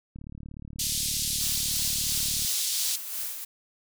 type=click train; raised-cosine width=5 ms; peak=-29 dBFS; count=85; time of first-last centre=0.16-2.449 s; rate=36.7 Hz
type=band-pass noise; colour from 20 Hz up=pink; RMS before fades=-29 dBFS; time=0.79-2.96 s; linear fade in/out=5 ms; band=3700 to 13000 Hz; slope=24 dB/octave
type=noise with tremolo; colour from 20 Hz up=blue; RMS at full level=-32 dBFS; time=1.4-3.45 s; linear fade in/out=10 ms; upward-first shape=sine; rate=2.9 Hz; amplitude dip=50%
effects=none